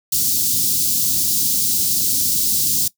white band-stop noise, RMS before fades -18 dBFS, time 0.12-2.88 s, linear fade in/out 5 ms, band 290 to 4300 Hz, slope 24 dB/octave, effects noise-tail reverb RT60 0.1 s tail -19 dB re dry + high-pass 80 Hz 12 dB/octave

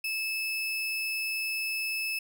35% pulse tone, 2611 Hz, E7, 17 cents flat, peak -28 dBFS, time 0.04-2.19 s, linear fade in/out 5 ms, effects none

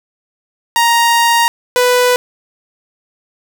sawtooth tone pair in turn, 935 / 495.3 Hz, A#5 / B4, +5 / +5 cents, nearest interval major seventh, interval 1100 cents, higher first, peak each -5 dBFS, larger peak neither, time 0.76-1.48 / 1.76-2.16 s, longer first, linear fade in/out 0 ms, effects none

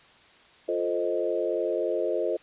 sine chord, F dominant seventh, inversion none, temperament equal, 349.2 / 440 / 523.3 / 622.3 Hz, F4 / A4 / C5 / Eb5, 0 / 0 / 0 / 0 cents, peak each -30 dBFS, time 0.68-2.37 s, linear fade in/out 10 ms, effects white hiss -55 dBFS RMS until 2.42 s + resampled to 8000 Hz

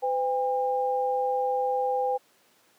sine tone pair together, 507.1 / 805 Hz, B4 / G5, +46 / +46 cents, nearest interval minor sixth, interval 800 cents, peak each -26 dBFS, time 0.02-2.18 s, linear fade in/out 20 ms, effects pink hiss -62 dBFS RMS until 2.78 s + high-pass 300 Hz 12 dB/octave

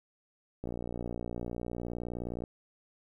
click train, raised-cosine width 2 ms, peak -24 dBFS, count 108, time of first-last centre 0.64-2.438 s, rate 59.5 Hz, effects 11-bit

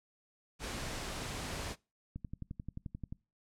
pink noise, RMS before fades -40 dBFS, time 0.59-1.76 s, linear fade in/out 50 ms
click train, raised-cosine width 5 ms, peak -29 dBFS, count 12, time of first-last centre 2.16-3.125 s, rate 11.4 Hz
effects noise-tail reverb RT60 0.3 s tail -24 dB re dry + low-pass 9000 Hz 12 dB/octave

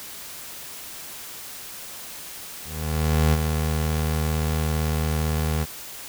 25% pulse tone with ADSR envelope, 77.78 Hz, D#2, in tune, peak -12 dBFS, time 2.63-5.66 s, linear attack 700 ms, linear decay 31 ms, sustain -6 dB, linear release 34 ms, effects white hiss -38 dBFS RMS until 6.08 s

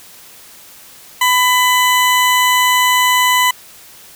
20% pulse tone, 1000 Hz, B5, 21 cents sharp, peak -5 dBFS, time 1.21-3.51 s, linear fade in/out 5 ms, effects white hiss -40 dBFS RMS until 4.15 s

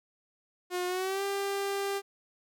sawtooth tone with pitch glide, 359.8 to 396.9 Hz, F#4 to G4, -48 to +22 cents, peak -26 dBFS, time 0.7-2.02 s, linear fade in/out 50 ms, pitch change +170 cents, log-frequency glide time 0.87-1.23 s, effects none

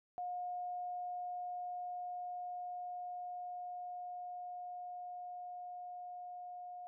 sine tone with level ramp, 717 Hz, F5, 45 cents sharp, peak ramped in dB -38 to -45 dBFS, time 0.18-6.87 s, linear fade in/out 0 ms, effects none

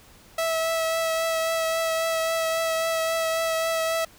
sawtooth tone with vibrato, 652 Hz, E5, 19 cents flat, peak -19 dBFS, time 0.38-4.05 s, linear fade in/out 5 ms, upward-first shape triangle, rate 3.7 Hz, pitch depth 16 cents each way, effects pink hiss -52 dBFS RMS until 4.18 s

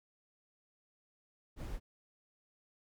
brown noise, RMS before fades -41 dBFS, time 1.56-1.8 s, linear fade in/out 50 ms, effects none

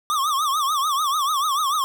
square tone with vibrato, 1164 Hz, D6, 16 cents flat, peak -20 dBFS, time 0.1-1.84 s, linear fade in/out 0 ms, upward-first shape triangle, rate 6.8 Hz, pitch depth 180 cents each way, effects none

